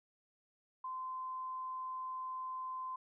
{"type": "tone", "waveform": "sine", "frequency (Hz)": 1033, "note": "C6", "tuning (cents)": -22, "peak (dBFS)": -39, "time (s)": [0.84, 2.96], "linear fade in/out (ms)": 5, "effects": []}